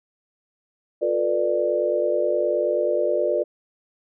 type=chord; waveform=sine; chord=B half-diminished seventh; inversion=second; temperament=just; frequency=355.6 / 444.5 / 493.9 / 592.7 Hz; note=F4 / A4 / B4 / D5; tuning=+31 / +18 / 0 / +16 cents; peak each=-26 / -27 / -25 / -22 dBFS; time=1.01-3.44 s; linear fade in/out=20 ms; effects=none